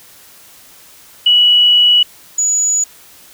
sine tone pair in turn, 2936 / 6871 Hz, F#7 / A8, -14 / -42 cents, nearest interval octave + minor third, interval 1472 cents, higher second, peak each -6 / -11 dBFS, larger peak first, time 1.26-2.03 / 2.38-2.84 s, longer first, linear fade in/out 5 ms, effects white hiss -42 dBFS RMS until 3.33 s

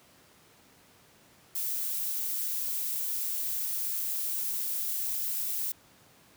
violet noise, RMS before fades -32 dBFS, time 1.55-5.72 s, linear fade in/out 5 ms, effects pink hiss -59 dBFS RMS until 6.36 s + high-pass 100 Hz 12 dB/octave

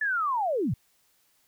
sine linear sweep, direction down, 1760 to 88.1 Hz, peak -24 dBFS, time 0.01-0.74 s, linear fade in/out 5 ms, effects white hiss -67 dBFS RMS until 1.47 s

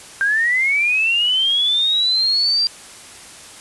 sine linear sweep, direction up, 1568 to 4750 Hz, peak -14 dBFS, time 0.21-2.67 s, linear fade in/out 0 ms, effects white hiss -39 dBFS RMS until 3.6 s + resampled to 24000 Hz

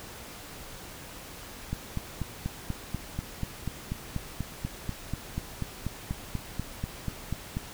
click train, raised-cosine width 5 ms, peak -18 dBFS, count 25, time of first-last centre 1.73-7.569 s, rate 4.11 Hz, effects pink hiss -44 dBFS RMS until 7.73 s

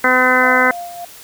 harmonic tone, 254.3 Hz, C4, 49 cents flat, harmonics 1 / 2 / 3 / 4 / 5 / 6 / 7 / 8, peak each -21 / -18 / -21 / -19 / -19 / -15 / -21 / -17 dBFS, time 0.04-0.71 s, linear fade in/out 2 ms
sine tone with tremolo, 698.5 Hz, F5, in tune, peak -24 dBFS, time 0.43-1.05 s, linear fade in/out 5 ms, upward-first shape sine, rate 3.5 Hz, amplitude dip 50%
effects white hiss -39 dBFS RMS until 1.23 s

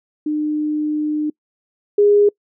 sine tone pair in turn, 302.4 / 410.9 Hz, D#4 / G#4, -49 / -18 cents, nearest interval perfect fourth, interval 531 cents, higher second, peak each -17 / -9 dBFS, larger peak second, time 0.26-1.3 / 1.98-2.29 s, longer first, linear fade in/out 5 ms, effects noise-tail reverb RT60 0.1 s tail -26 dB re dry

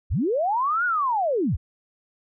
sine linear two-way sweep, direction up then down, 38.4 to 1480 to 40.29 Hz, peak -20 dBFS, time 0.1-1.57 s, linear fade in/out 20 ms, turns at 0.85 s, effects none

